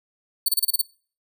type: tone bursts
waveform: 5% pulse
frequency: 4463 Hz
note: C#8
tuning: 11 cents sharp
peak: -10 dBFS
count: 7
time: 0.46-0.815 s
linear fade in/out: 5 ms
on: 25 ms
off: 30 ms
effects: noise-tail reverb RT60 0.4 s tail -23 dB re dry